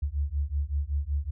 sine beating tone pair, 69.3 / 74.6 Hz, C#2 / D2, 0 / +28 cents, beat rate 5.3 Hz, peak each -29 dBFS, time 0.02-1.31 s, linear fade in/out 10 ms, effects none

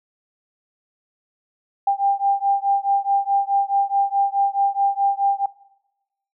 sine beating tone pair, 793 / 797.7 Hz, G5 / G5, +20 / +30 cents, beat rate 4.7 Hz, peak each -19 / -20 dBFS, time 1.87-5.46 s, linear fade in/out 5 ms, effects noise-tail reverb RT60 1.0 s tail -22 dB re dry

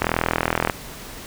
click train, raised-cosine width 0.5 ms, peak -3 dBFS, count 29, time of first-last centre 0.02-0.698 s, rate 41.3 Hz, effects pink hiss -37 dBFS RMS until 1.26 s

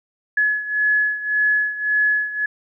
sine beating tone pair, 1699 / 1700.8 Hz, G#6 / G#6, +39 / +41 cents, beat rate 1.8 Hz, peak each -18 / -22 dBFS, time 0.37-2.46 s, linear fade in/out 5 ms, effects none

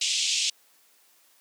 pink band-pass noise, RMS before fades -26 dBFS, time 0.01-0.5 s, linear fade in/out 5 ms, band 2600 to 7900 Hz, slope 48 dB/octave, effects white hiss -61 dBFS RMS until 1.4 s + high-pass 300 Hz 12 dB/octave

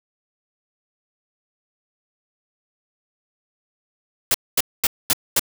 white noise bursts, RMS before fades -17 dBFS, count 5, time 4.31-5.395 s, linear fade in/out 2 ms, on 33 ms, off 230 ms, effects none

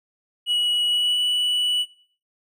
triangle tone with pitch glide, 2923 to 2954 Hz, F#7 to F#7, -22 to -3 cents, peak -17 dBFS, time 0.46-1.86 s, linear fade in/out 50 ms, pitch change +19 cents, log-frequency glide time 0.85-1.2 s, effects noise-tail reverb RT60 0.5 s tail -19 dB re dry

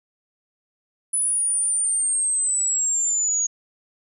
sine linear sweep, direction down, 10000 to 6645 Hz, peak -19 dBFS, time 1.13-3.47 s, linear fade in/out 10 ms, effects none

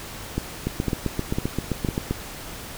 two click trains, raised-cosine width 3 ms, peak -10 / -10 dBFS, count 12 / 4, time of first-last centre 0.67-2.11 / 0.38-1.888 s, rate 7.64 / 1.99 Hz, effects pink hiss -37 dBFS RMS until 2.77 s

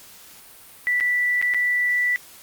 sine tone with dropouts, 1968 Hz, B6, 7 cents flat, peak -18 dBFS, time 0.87-2.16 s, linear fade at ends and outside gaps 0 ms, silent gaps 1.001-1.008 / 1.415-1.425 / 1.538-1.545 s, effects white hiss -46 dBFS RMS until 2.42 s + Opus 48 kbps

